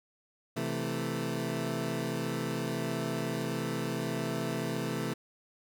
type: chord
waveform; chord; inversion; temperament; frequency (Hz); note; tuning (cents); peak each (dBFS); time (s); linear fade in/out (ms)
20% pulse; A minor; first; equal; 130.81 / 164.81 / 220; C3 / E3 / A3; 0 / 0 / 0; -31; 0.56-5.14; 10
effects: none